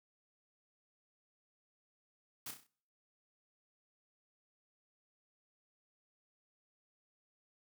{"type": "noise with echo", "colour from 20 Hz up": "white", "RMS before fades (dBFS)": -44, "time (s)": [2.46, 2.51], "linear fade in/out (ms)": 5, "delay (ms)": 32, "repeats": 5, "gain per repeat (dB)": -6, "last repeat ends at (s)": 2.67, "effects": ["noise-tail reverb RT60 0.6 s tail -26 dB re dry", "high-pass 100 Hz 12 dB/octave"]}